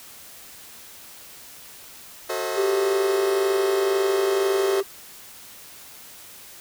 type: chord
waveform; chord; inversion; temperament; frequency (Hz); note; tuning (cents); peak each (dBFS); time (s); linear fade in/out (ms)
sawtooth; F# diminished seventh; none; just; 370 / 444 / 532.8 / 639.4; F#4 / A4 / C5 / Eb5; 0 / +16 / +31 / +47; -27; 2.29-4.81; 10
type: tone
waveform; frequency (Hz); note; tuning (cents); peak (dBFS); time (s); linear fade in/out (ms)
triangle; 392; G4; 0; -18; 2.56-4.83; 20
effects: white hiss -44 dBFS RMS until 6.6 s